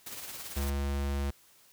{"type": "noise with tremolo", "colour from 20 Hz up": "white", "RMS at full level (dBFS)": -40, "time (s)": [0.06, 0.7], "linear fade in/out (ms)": 5, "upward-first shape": "triangle", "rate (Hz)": 18, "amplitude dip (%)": 50}
{"type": "tone", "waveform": "square", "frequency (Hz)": 70, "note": "C#2", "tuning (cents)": 18, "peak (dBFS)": -30, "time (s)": [0.56, 1.31], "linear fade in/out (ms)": 10}
{"effects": ["white hiss -61 dBFS RMS until 1.72 s"]}